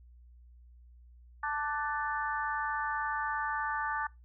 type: harmonic tone with a mistuned harmonic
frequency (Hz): 293.7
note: D4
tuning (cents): 0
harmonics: 3 / 4 / 5 / 6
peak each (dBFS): -35 / -36 / -37 / -38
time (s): 1.43-4.07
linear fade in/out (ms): 5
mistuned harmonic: 5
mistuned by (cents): +34
effects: noise-tail reverb RT60 0.2 s tail -22 dB re dry + added 60 Hz sine -53 dBFS peak until 4.24 s